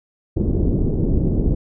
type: low-pass noise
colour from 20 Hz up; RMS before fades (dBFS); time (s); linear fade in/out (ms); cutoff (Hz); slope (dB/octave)
pink; -18; 0.36-1.55; 10; 390; 24
effects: none